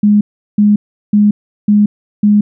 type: tone bursts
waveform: sine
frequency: 207.7 Hz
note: G#3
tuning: in tune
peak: -5 dBFS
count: 5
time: 0.03-2.41 s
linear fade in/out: 5 ms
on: 180 ms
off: 370 ms
effects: none